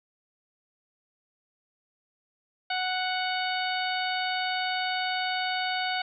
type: harmonic tone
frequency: 740 Hz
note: F#5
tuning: in tune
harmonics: 1 / 2 / 3 / 4 / 5 / 6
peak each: -30 / -33 / -35 / -36 / -37 / -38 dBFS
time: 2.7-6.02 s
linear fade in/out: 5 ms
effects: none